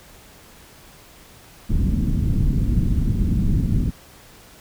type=low-pass noise; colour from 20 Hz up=pink; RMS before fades=-19 dBFS; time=1.69-3.91 s; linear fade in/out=20 ms; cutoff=240 Hz; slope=24 dB/octave; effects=pink hiss -47 dBFS RMS until 4.6 s